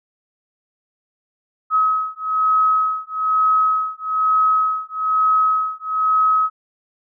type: beating tone pair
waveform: sine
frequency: 1276 / 1277.1 Hz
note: D#6 / D#6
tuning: +43 / +45 cents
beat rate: 1.1 Hz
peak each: -18 / -18 dBFS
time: 1.7-6.5 s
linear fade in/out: 50 ms
effects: none